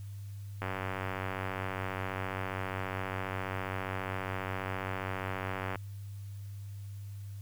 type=click train; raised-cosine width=0.5 ms; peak=-20 dBFS; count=488; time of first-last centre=0.62-5.757 s; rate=94.8 Hz; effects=added 100 Hz sine -40 dBFS peak until 7.41 s + white hiss -62 dBFS RMS until 7.41 s